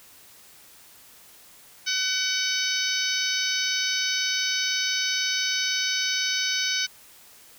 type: harmonic tone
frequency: 754 Hz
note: F#5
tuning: 32 cents sharp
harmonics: 2 / 3 / 4 / 5 / 6 / 7 / 8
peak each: -31 / -31 / -31 / -31 / -31 / -31 / -31 dBFS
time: 1.86-6.87 s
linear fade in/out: 20 ms
effects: white hiss -51 dBFS RMS until 7.58 s